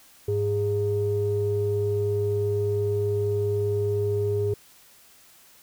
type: tone pair together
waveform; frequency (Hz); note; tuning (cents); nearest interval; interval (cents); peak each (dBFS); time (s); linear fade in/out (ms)
sine; 102.78 / 411.1; G#2 / G#4; -18 / -18; 2 octaves; 2400; -25 / -23; 0.28-4.54; 5
effects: tanh soft clip ceiling -15 dBFS + white hiss -54 dBFS RMS until 5.62 s